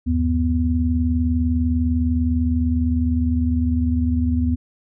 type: tone cluster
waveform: sine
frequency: 77.9 / 97.8 / 247 Hz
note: D#2 / G2 / B3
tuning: +3 / -4 / 0 cents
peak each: -19 / -27 / -20 dBFS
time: 0.06-4.56 s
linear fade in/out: 20 ms
effects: none